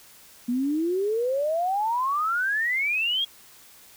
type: exponential sweep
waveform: sine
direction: up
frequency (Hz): 235.9 to 3322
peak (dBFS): -22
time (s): 0.48-3.25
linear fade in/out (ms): 10
effects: white hiss -51 dBFS RMS until 3.96 s